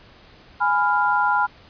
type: chord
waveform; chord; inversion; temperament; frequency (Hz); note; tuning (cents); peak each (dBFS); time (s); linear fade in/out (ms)
sine; F diminished; first; equal with one note detuned; 830.6 / 995.8 / 1396.9; Ab5 / Cb6 / F6; 0 / +14 / 0; -21; 0.6-1.47; 20
effects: pink hiss -49 dBFS RMS until 1.69 s + resampled to 11025 Hz